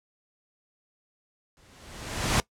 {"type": "noise with exponential growth", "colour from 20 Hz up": "pink", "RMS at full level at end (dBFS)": -21, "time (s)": [1.57, 2.4], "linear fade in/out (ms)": 0, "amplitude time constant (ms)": 180, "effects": ["noise-tail reverb RT60 0.1 s tail -21 dB re dry", "low-pass 9000 Hz 12 dB/octave"]}